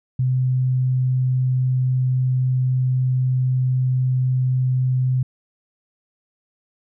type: tone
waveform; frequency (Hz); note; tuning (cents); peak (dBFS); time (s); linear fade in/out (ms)
sine; 128.3; C3; -34; -16; 0.19-5.23; 5
effects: none